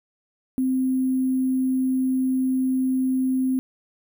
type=tone with sample-and-hold; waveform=sine; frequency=260 Hz; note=C4; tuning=11 cents flat; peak=-19 dBFS; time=0.58-3.59 s; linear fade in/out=0 ms; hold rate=11025 Hz; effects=none